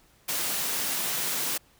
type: high-pass noise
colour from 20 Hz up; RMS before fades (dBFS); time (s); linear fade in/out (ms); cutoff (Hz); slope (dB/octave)
white; -29; 0.28-1.58; 10; 120; 96
effects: pink hiss -61 dBFS RMS until 1.79 s